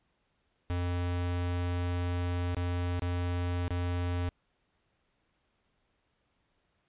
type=tone with dropouts; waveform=square; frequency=88.3 Hz; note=F2; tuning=20 cents sharp; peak=-30 dBFS; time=0.7-4.29 s; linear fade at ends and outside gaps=0 ms; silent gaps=2.547-2.568 / 2.995-3.021 / 3.68-3.706 s; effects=pink hiss -75 dBFS RMS until 6.88 s + resampled to 8000 Hz